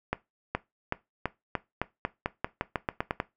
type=accelerating click train; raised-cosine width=0.5 ms; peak=-12 dBFS; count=15; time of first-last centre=0.13-3.201 s; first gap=420 ms; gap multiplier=0.89; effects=noise-tail reverb RT60 0.2 s tail -18 dB re dry